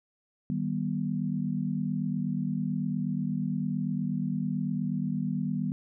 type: chord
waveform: sine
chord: Eb augmented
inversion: none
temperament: just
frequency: 155.56 / 194.45 / 243.1 Hz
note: Eb3 / G3 / B3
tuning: 0 / -14 / -27 cents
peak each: -32 / -31 / -32 dBFS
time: 0.5-5.72 s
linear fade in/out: 0 ms
effects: none